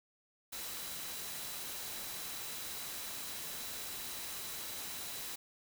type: tone in noise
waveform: sine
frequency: 3951 Hz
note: B7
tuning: in tune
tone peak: -52 dBFS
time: 0.52-5.36 s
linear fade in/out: 10 ms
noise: white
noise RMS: -43 dBFS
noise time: 0.52-5.36 s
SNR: -12 dB
effects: none